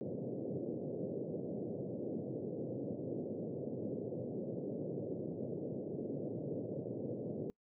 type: band-pass noise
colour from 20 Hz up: white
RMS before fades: -41 dBFS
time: 0.01-7.5 s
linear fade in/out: 0 ms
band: 110 to 540 Hz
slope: 48 dB/octave
effects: noise-tail reverb RT60 0.1 s tail -26 dB re dry